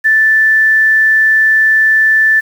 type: tone with quantisation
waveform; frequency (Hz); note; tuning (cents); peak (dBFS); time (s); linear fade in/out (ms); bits
sine; 1760; A6; 0; -6; 0.04-2.41; 20; 6
effects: none